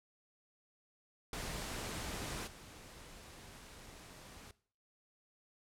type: noise with level steps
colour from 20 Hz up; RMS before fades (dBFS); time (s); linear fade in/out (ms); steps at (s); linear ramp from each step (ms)
pink; -42 / -54; 1.33-4.51; 2; 2.46; 20
effects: noise-tail reverb RT60 0.5 s tail -19 dB re dry + low-pass 11000 Hz 12 dB/octave